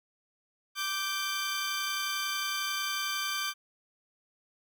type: tone pair together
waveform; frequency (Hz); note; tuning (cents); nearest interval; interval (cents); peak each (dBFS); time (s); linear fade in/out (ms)
15% pulse; 1174.7 / 1555.9; D6 / G6; 0 / -13; perfect fourth; 487; -27; 0.75-3.54; 50
effects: none